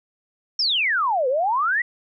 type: exponential two-way sweep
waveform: sine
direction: down then up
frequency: 5588 to 490 to 2005 Hz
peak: -18 dBFS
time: 0.59-1.82 s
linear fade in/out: 5 ms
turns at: 1.28 s
effects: none